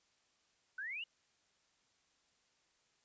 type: exponential sweep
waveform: sine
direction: up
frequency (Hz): 1480 to 2960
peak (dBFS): -40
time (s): 0.78-1.04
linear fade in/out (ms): 5
effects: white hiss -75 dBFS RMS until 3.04 s + resampled to 16000 Hz